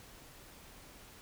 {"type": "silence", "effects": ["pink hiss -55 dBFS RMS until 1.21 s"]}